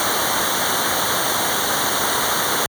pink noise with comb filter, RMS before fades -20 dBFS, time 0-2.66 s, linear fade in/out 0 ms, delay 0.39 ms, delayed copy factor -0.85, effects high-pass 80 Hz 12 dB/octave

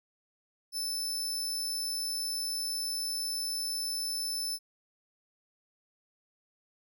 sawtooth tone, 5274 Hz, E8, in tune, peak -29 dBFS, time 0.72-4.59 s, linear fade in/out 50 ms, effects none

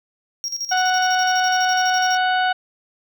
triangle tone with tremolo, 5600 Hz, F8, 4 cents sharp, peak -21 dBFS, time 0.44-2.17 s, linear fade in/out 0 ms, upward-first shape square, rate 12 Hz, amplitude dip 70%
harmonic tone, 740 Hz, F#5, in tune, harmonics 1 / 2 / 3 / 4 / 5 / 6, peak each -18 / -21 / -35 / -28 / -34 / -39 dBFS, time 0.71-2.53 s, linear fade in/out 10 ms
effects none

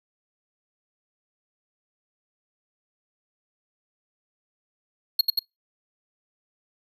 square tone with echo, 4300 Hz, C8, 47 cents sharp, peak -15 dBFS, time 5.19-5.21 s, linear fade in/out 5 ms, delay 91 ms, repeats 2, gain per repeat -2 dB, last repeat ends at 5.392 s, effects noise-tail reverb RT60 0.2 s tail -25 dB re dry

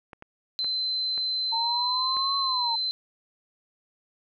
clicks, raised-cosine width 0.5 ms, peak -27 dBFS, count 5, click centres 0.132 / 0.224 / 0.645 / 1.178 / 2.168 s
sine tone, 4070 Hz, C8, 49 cents flat, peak -25 dBFS, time 0.59-2.91 s, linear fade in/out 0 ms
sine linear two-way sweep, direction up then down, 905 to 1108.7 to 905 Hz, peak -27 dBFS, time 1.52-2.76 s, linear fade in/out 10 ms, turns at 2.37 s
effects none

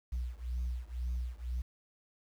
sine beating tone pair, 60.3 / 62.3 Hz, B1 / B1, -41 / +16 cents, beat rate 2 Hz, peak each -35 / -36 dBFS, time 0.12-1.62 s, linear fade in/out 10 ms, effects tanh soft clip ceiling -30 dBFS + 10-bit

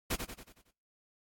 pink noise with echo, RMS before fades -32 dBFS, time 0.1-0.16 s, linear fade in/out 10 ms, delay 92 ms, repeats 6, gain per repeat -6 dB, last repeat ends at 0.712 s, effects noise-tail reverb RT60 0.5 s tail -25 dB re dry + AAC 64 kbps

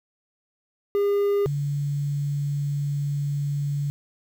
triangle / sine tone pair in turn, 404.7 / 143.38 Hz, G#4 / D3, -45 / -41 cents, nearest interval octave + tritone, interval 1796 cents, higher first, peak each -17 / -23 dBFS, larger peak first, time 0.95-1.46 / 1.46-3.9 s, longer second, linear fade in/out 0 ms, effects 8-bit

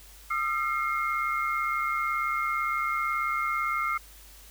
sine tone cluster, 1215 / 1353 / 2136 Hz, D#6 / E6 / C7, -42 / +45 / +35 cents, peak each -30 dBFS, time 0.3-3.98 s, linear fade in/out 10 ms, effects added 50 Hz sine -51 dBFS peak until 4.5 s + white hiss -52 dBFS RMS until 4.5 s

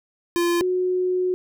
square / sine tone pair in turn, 345.2 / 365.7 Hz, F4 / F#4, -20 / -20 cents, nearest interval minor second, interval 100 cents, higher second, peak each -19 dBFS, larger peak neither, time 0.36-0.61 / 0.61-1.34 s, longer second, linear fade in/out 0 ms, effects none

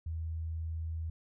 sine tone, 81 Hz, E2, 30 cents flat, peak -34 dBFS, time 0.06-1.1 s, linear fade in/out 5 ms, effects none

